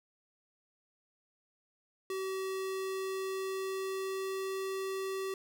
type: tone with pitch glide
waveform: square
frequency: 381.4 to 384.3 Hz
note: G4 to G4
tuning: -47 to -34 cents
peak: -35 dBFS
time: 2.1-5.34 s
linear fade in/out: 2 ms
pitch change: +13 cents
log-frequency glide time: 2.42-4.71 s
effects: none